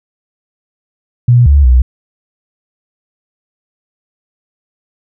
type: tone with pitch steps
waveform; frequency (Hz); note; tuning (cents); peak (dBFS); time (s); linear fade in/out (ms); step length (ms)
sine; 121.7 / 71.3 / 62.4; B2 / C#2 / B1; -25 / +49 / +19; -3; 1.28-1.82; 5; 180
effects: none